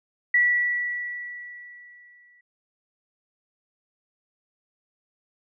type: tone with exponential decay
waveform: sine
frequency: 1949 Hz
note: B6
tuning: 23 cents flat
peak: -15 dBFS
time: 0.34-2.41 s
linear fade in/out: 5 ms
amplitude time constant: 450 ms
effects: none